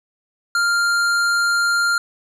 square tone, 1396.9 Hz, F6, in tune, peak -16 dBFS, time 0.55-1.98 s, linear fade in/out 2 ms, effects low-pass 9000 Hz 12 dB/octave + 9-bit

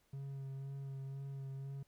triangle tone with vibrato, 136.6 Hz, C#3, 25 cents flat, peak -40 dBFS, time 0.13-1.83 s, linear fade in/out 5 ms, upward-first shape sine, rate 2 Hz, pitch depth 19 cents each way, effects pink hiss -75 dBFS RMS until 1.87 s

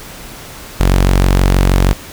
sawtooth tone, 46.33 Hz, F#1, 3 cents sharp, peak -4 dBFS, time 0.8-1.93 s, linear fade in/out 0 ms, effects pink hiss -32 dBFS RMS until 2.12 s

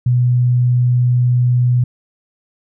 sine tone, 123.47 Hz, B2, in tune, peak -10 dBFS, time 0.06-1.84 s, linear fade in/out 5 ms, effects none

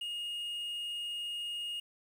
triangle tone with quantisation, 2857 Hz, F7, 39 cents sharp, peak -34 dBFS, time 0.01-1.8 s, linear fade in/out 5 ms, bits 10, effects none

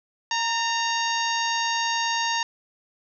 harmonic tone with a mistuned harmonic, 929 Hz, A#5, 6 cents flat, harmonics 1 / 2 / 3 / 4 / 5 / 6 / 7, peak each -26 / -29 / -31 / -32 / -33 / -34 / -34 dBFS, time 0.31-2.43 s, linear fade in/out 2 ms, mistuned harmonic 2, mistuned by -37 cents, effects none

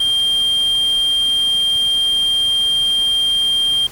triangle tone, 3190 Hz, G7, 30 cents sharp, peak -12 dBFS, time 0-3.87 s, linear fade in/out 5 ms, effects pink hiss -37 dBFS RMS until 3.91 s

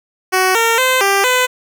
10% pulse tone with pitch steps, 373.5 / 458.3 / 515 / 395.2 / 504 Hz, F#4 / A#4 / C5 / G4 / B4, +16 / -29 / -28 / +14 / +35 cents, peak -3 dBFS, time 0.32-1.47 s, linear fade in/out 20 ms, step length 230 ms, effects none

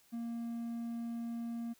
triangle tone, 233.1 Hz, A#3, in tune, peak -35 dBFS, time 0.12-1.74 s, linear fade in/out 20 ms, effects white hiss -67 dBFS RMS until 1.79 s

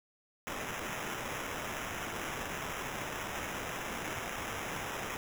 white noise with sample-and-hold, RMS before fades -39 dBFS, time 0.47-5.17 s, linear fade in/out 0 ms, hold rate 4410 Hz, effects none

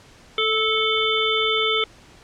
harmonic tone with a mistuned harmonic, 440 Hz, A4, in tune, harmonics 1 / 3 / 5 / 7 / 8, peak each -24 / -25 / -25 / -25 / -24 dBFS, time 0.38-1.84 s, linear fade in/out 2 ms, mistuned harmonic 3, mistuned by -20 cents, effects pink hiss -49 dBFS RMS until 2.23 s + low-pass 7000 Hz 12 dB/octave

